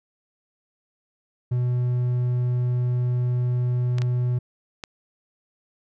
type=tone; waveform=triangle; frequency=123.47 Hz; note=B2; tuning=in tune; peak=-18 dBFS; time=1.51-4.39 s; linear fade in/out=10 ms
type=clicks; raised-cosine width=0.2 ms; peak=-16 dBFS; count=3; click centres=3.984 / 4.019 / 4.838 s
effects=none